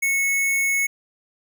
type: tone with sample-and-hold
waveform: sine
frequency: 2199 Hz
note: C#7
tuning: 14 cents flat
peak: -18 dBFS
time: 0.02-0.87 s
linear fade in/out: 10 ms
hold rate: 8820 Hz
effects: none